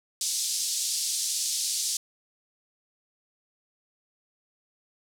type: band-pass noise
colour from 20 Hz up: pink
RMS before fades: -29 dBFS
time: 0.21-1.97 s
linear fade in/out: 2 ms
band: 4400 to 10000 Hz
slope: 24 dB/octave
effects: none